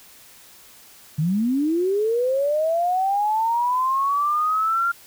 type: linear sweep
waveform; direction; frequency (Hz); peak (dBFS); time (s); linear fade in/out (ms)
sine; up; 144.1 to 1396.9; -18; 1.18-4.92; 10
effects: white hiss -48 dBFS RMS until 5.06 s